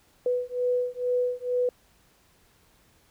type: beating tone pair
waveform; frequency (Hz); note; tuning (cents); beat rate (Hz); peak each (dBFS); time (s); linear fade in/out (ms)
sine; 493.9 / 496.1; B4 / B4; 0 / +8; 2.2; -27 / -27; 0.26-1.69; 2
effects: pink hiss -62 dBFS RMS until 3.1 s